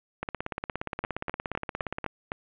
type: two click trains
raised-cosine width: 0.5 ms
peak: -16 / -15 dBFS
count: 32 / 6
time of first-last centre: 0.23-2.043 / 1.04-2.319 s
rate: 17.1 / 3.91 Hz
effects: resampled to 8000 Hz + 8-bit